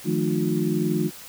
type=tone cluster; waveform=sine; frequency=156.3 / 176.9 / 217.9 / 306.2 / 358.6 Hz; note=D#3 / F3 / A3 / D#4 / F4; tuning=+8 / +23 / -17 / -28 / +46 cents; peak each=-27 dBFS; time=0.04-1.11 s; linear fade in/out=50 ms; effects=white hiss -42 dBFS RMS until 1.28 s